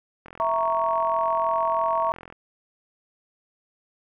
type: click train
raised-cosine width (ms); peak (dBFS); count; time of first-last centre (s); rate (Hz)
0.5; -26; 90; 0.26-2.325; 43.1
type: chord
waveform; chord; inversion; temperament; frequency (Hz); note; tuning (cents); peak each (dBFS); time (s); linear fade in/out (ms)
sine; A# diminished; second; equal; 659.3 / 932.3 / 1108.7; E5 / A#5 / C#6; 0 / 0 / 0; -25; 0.4-2.12; 0
effects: none